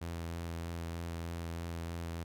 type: tone with vibrato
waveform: sawtooth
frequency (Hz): 84.1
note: E2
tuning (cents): +35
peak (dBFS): -34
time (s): 0.01-2.24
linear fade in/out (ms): 10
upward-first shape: sine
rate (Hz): 3.2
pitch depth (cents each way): 14
effects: none